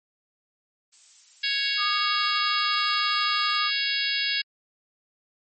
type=noise; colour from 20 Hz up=violet; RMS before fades=-44 dBFS; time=0.92-3.59 s; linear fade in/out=10 ms
type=harmonic tone; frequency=554.4 Hz; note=C#5; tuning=in tune; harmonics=3 / 4 / 5 / 6 / 7 / 8 / 9; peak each=-31 / -31 / -31 / -31 / -31 / -31 / -31 dBFS; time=1.43-4.42 s; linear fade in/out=10 ms
type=tone with vibrato; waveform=sine; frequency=1221 Hz; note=D#6; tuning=33 cents flat; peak=-26 dBFS; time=1.77-3.71 s; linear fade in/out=50 ms; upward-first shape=triangle; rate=12 Hz; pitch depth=15 cents each way
effects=MP3 32 kbps